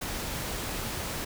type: noise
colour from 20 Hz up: pink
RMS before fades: -34 dBFS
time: 0.01-1.25 s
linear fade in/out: 10 ms
effects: none